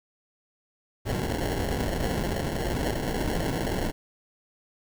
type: noise with sample-and-hold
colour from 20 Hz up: pink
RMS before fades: -28 dBFS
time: 1.05-3.92 s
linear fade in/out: 20 ms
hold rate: 1225 Hz
effects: none